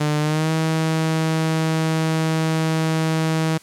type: tone with pitch glide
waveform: sawtooth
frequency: 150 to 159.84 Hz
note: D3 to D#3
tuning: +37 to +47 cents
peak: -14 dBFS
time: 0-3.58 s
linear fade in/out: 10 ms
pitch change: +110 cents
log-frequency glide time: 0.19-0.51 s
effects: white hiss -48 dBFS RMS until 3.62 s + low-pass 10000 Hz 12 dB/octave